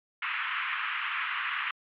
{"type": "band-pass noise", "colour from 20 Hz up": "pink", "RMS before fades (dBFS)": -32, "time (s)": [0.22, 1.71], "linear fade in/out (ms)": 5, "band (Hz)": [1100, 2900], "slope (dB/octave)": 48, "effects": ["MP3 96 kbps"]}